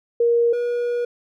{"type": "tone pair in turn", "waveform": ["sine", "triangle"], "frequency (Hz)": [470.6, 481], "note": ["A#4", "B4"], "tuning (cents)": [16, -46], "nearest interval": "unison", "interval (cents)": 38, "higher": "second", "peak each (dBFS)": [-14, -18], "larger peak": "first", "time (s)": [[0.2, 0.53], [0.53, 1.05]], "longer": "second", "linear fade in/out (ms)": 5, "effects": []}